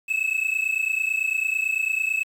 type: tone pair together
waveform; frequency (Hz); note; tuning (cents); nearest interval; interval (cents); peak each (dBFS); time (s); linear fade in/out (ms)
triangle; 2584 / 2613; E7 / E7; -35 / -16; unison; 19; -23; 0.08-2.24; 20
effects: 8-bit